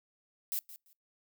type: noise with echo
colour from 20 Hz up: violet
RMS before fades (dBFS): -34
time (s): 0.52-0.59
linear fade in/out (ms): 0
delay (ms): 170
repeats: 2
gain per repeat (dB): -15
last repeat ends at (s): 0.93
effects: noise-tail reverb RT60 0.2 s tail -25 dB re dry